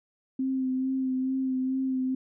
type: tone with vibrato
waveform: sine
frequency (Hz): 261.4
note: C4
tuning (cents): -1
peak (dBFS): -25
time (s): 0.39-2.15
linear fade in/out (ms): 5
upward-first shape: sine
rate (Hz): 2.3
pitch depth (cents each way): 22
effects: none